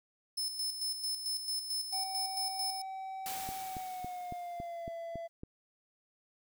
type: tone with tremolo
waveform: sawtooth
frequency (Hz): 5240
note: E8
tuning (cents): -11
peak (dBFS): -30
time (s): 0.37-2.82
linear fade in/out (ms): 10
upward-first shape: square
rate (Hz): 4.5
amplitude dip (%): 55
type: tone with pitch glide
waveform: triangle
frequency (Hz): 766 to 670.7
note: G5 to E5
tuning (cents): -40 to +30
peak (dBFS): -37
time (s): 1.92-5.28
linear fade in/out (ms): 20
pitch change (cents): -230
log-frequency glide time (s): 3.57-4.91
type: noise with exponential decay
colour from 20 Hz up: white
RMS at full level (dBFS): -40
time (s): 3.26-5.29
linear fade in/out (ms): 0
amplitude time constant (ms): 440
type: click train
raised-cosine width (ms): 3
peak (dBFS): -30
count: 8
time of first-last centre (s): 3.49-5.434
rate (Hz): 3.6
effects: none